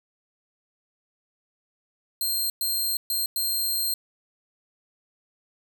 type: tone bursts at uneven times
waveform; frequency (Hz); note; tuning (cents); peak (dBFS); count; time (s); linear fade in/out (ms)
10% pulse; 4186; C8; 0; -17; 4; 2.21-2.5 / 2.61-2.97 / 3.1-3.26 / 3.36-3.94; 2
effects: none